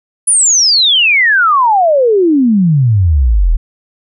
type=exponential sweep; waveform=sine; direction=down; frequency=10110 to 36.71 Hz; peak=-6 dBFS; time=0.27-3.57 s; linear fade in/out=10 ms; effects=none

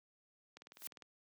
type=click train; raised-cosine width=0.2 ms; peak=-36 dBFS; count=10; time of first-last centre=0.57-1.022 s; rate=19.9 Hz
type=noise with exponential growth; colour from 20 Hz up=blue; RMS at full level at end=-41 dBFS; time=0.73-0.87 s; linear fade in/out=0 ms; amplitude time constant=29 ms
effects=high-pass 200 Hz 12 dB/octave

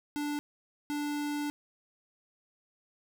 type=tone bursts at uneven times; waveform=square; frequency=293.2 Hz; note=D4; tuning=3 cents flat; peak=-32 dBFS; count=2; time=0.16-0.39 / 0.9-1.5 s; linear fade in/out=0 ms; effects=12-bit

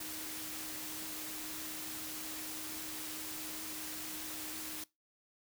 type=tone in noise; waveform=sine; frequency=311.1 Hz; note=D#4; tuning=in tune; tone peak=-50 dBFS; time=0-4.84 s; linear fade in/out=5 ms; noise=white; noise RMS=-43 dBFS; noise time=0-4.84 s; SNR=-10 dB; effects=noise-tail reverb RT60 0.2 s tail -21 dB re dry

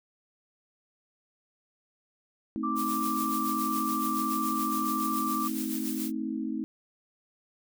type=chord; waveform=sine; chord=A diminished; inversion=none; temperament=equal with one note detuned; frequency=220 / 261.6 / 317.1 Hz; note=A3 / C4 / Eb4; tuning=0 / 0 / +33 cents; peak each=-34 dBFS; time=2.56-6.64 s; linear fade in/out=0 ms
type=tone; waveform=sine; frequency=1174.7 Hz; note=D6; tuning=in tune; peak=-29 dBFS; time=2.63-5.48 s; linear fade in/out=10 ms
type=noise with tremolo; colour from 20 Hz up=blue; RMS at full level=-36 dBFS; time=2.75-6.12 s; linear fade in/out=50 ms; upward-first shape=sine; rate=7.1 Hz; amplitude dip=50%
effects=none

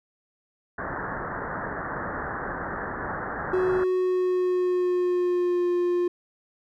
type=low-pass noise; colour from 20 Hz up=white; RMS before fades=-32 dBFS; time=0.78-3.84 s; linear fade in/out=5 ms; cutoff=1800 Hz; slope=96 dB/octave
type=tone with pitch glide; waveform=triangle; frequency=370 to 353.1 Hz; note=F#4 to F4; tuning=0 to +19 cents; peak=-19 dBFS; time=3.53-6.08 s; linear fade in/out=5 ms; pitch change=-81 cents; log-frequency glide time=3.78-5.69 s
effects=none

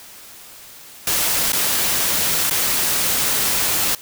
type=noise with dropouts; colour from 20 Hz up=white; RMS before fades=-19 dBFS; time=1.07-3.95 s; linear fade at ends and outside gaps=2 ms; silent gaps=1.521-1.531 / 2.498-2.509 s; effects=white hiss -41 dBFS RMS until 4.01 s

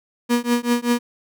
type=tone with tremolo; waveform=35% pulse; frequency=240 Hz; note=B3; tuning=49 cents flat; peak=-12 dBFS; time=0.29-0.99 s; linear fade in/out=20 ms; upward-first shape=triangle; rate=5.2 Hz; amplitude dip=100%; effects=none

